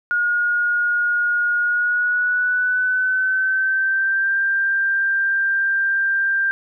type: tone with pitch glide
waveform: sine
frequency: 1436 to 1584.2 Hz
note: F6 to G6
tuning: +48 to +18 cents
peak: -16 dBFS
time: 0.11-6.51 s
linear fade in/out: 0 ms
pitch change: +170 cents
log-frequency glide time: 1.59-4.36 s
effects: none